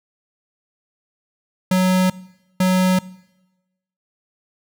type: tone pair in turn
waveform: square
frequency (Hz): 185 / 185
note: F#3 / F#3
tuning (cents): 0 / 0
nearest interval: unison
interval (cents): 0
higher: neither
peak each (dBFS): -14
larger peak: neither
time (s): 1.71-2.1 / 2.6-2.99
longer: neither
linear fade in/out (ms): 5
effects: noise-tail reverb RT60 1.0 s tail -21 dB re dry